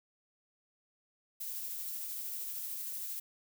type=noise with tremolo; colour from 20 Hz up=violet; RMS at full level=-39 dBFS; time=1.4-3.2 s; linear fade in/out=10 ms; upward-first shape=triangle; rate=13 Hz; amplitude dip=25%; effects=none